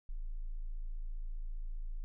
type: tone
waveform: sine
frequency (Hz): 27.52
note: A0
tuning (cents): +1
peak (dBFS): -36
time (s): 0.09-2.04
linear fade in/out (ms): 0
effects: none